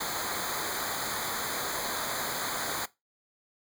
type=noise with comb filter; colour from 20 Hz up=pink; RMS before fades=-33 dBFS; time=0-2.86 s; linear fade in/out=10 ms; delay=0.36 ms; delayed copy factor=-0.95; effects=noise-tail reverb RT60 0.2 s tail -18 dB re dry